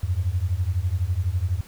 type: beating tone pair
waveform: sine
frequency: 84.3 / 96.3 Hz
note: E2 / G2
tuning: +39 / -30 cents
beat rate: 12 Hz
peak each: -24 dBFS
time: 0.03-1.61 s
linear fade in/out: 5 ms
effects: pink hiss -49 dBFS RMS until 1.67 s